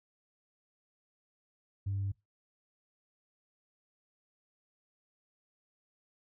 sine tone, 98.6 Hz, G2, 11 cents sharp, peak -30 dBFS, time 1.86-2.12 s, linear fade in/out 10 ms, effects noise-tail reverb RT60 0.2 s tail -22 dB re dry + tanh soft clip ceiling -28 dBFS

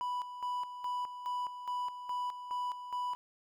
triangle tone with tremolo, 987.8 Hz, B5, in tune, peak -31 dBFS, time 0.01-3.15 s, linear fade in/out 0 ms, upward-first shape square, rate 2.4 Hz, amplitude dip 65%, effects none

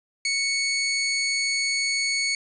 20% pulse tone, 2217 Hz, C#7, in tune, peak -17 dBFS, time 0.25-2.35 s, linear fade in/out 2 ms, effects resampled to 24000 Hz

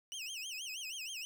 25% pulse tone with vibrato, 2838 Hz, F7, 27 cents sharp, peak -37 dBFS, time 0.12-1.25 s, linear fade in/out 0 ms, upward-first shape sine, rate 6.3 Hz, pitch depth 220 cents each way, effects none

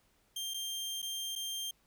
sawtooth tone with dropouts, 3179 Hz, G7, 24 cents sharp, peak -33 dBFS, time 0.36-1.71 s, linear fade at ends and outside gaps 5 ms, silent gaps 0.538-0.542 / 1.019-1.026 / 1.354-1.359 s, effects pink hiss -71 dBFS RMS until 1.86 s

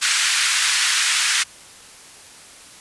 pink band-pass noise, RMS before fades -19 dBFS, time 0.01-1.44 s, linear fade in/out 20 ms, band 1500 to 10000 Hz, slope 24 dB/octave, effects white hiss -43 dBFS RMS until 2.8 s + resampled to 24000 Hz

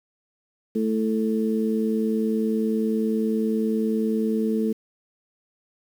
harmonic tone, 110 Hz, A2, in tune, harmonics 2 / 3 / 4, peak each -22 / -30 / -26 dBFS, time 0.75-4.73 s, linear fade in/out 10 ms, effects 8-bit

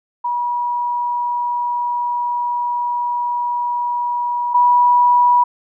sine tone pair in turn, 966 / 973.8 Hz, B5 / B5, -39 / -25 cents, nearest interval unison, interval 14 cents, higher second, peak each -17 / -9 dBFS, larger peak second, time 0.24-4.54 / 4.54-5.44 s, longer first, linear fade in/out 10 ms, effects none

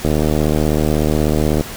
click train, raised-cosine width 2 ms, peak -3 dBFS, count 120, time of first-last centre 0.05-1.61 s, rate 76.3 Hz, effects pink hiss -30 dBFS RMS until 1.76 s

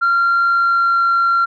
sine tone with pitch glide, 1381 to 1373 Hz, F6 to F6, -20 to -30 cents, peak -10 dBFS, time 0.01-1.46 s, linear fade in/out 20 ms, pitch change -10 cents, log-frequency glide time 0.46-1.03 s, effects tanh soft clip ceiling -9 dBFS

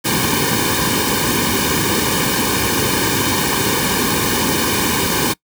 pink noise with comb filter, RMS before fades -17 dBFS, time 0.04-5.34 s, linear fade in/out 20 ms, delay 1.5 ms, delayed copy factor -0.9, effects noise-tail reverb RT60 0.1 s tail -23 dB re dry + high-pass 60 Hz 12 dB/octave

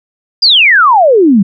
sine exponential sweep, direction down, 5030 to 182.4 Hz, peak -3 dBFS, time 0.42-1.43 s, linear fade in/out 10 ms, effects none

